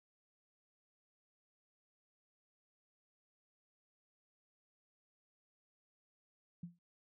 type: tone with exponential decay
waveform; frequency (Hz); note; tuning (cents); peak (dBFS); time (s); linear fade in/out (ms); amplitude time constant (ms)
sine; 172.7; F3; -19; -40; 6.63-6.79; 5; 33
effects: none